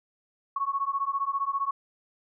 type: beating tone pair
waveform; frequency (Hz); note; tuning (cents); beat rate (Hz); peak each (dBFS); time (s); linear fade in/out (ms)
sine; 1099 / 1114; C#6 / C#6; -15 / +8; 15; -29; 0.56-1.71; 5
effects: none